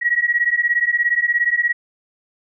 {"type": "beating tone pair", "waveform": "sine", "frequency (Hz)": [1904, 1921], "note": ["A#6", "B6"], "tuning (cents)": [36, -48], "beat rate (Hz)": 17, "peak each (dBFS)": [-18, -18], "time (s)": [0.01, 1.73], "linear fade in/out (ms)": 20, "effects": []}